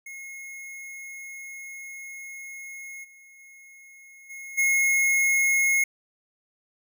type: tone with level steps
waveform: square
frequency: 2163 Hz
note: C#7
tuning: 43 cents flat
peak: -38 / -50 / -48 / -38 / -20 dBFS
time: 0.06-5.84 s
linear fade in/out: 5 ms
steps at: 3.03 / 3.38 / 4.29 / 4.57 s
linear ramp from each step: 20 ms
effects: none